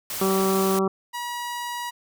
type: noise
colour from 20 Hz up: white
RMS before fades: -31 dBFS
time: 0.1-0.79 s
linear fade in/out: 2 ms
type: harmonic tone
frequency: 192.1 Hz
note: G3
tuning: 35 cents flat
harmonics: 1 / 2 / 3 / 4 / 5 / 6 / 7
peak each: -24 / -22 / -33 / -32 / -35 / -29 / -37 dBFS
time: 0.21-0.88 s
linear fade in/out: 5 ms
type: tone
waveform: sawtooth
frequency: 963 Hz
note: B5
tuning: 44 cents flat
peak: -25 dBFS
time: 1.13-1.91 s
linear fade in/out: 20 ms
effects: none